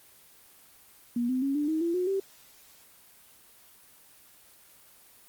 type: tone with pitch steps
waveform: sine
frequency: 239.3 / 256.5 / 274.9 / 294.6 / 315.8 / 338.4 / 362.7 / 388.7 Hz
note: A#3 / C4 / C#4 / D4 / D#4 / E4 / F#4 / G4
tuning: +46 / -34 / -14 / +6 / +26 / +45 / -34 / -15 cents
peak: -25 dBFS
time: 1.16-2.2 s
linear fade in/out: 5 ms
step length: 130 ms
effects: white hiss -56 dBFS RMS until 5.28 s + Opus 24 kbps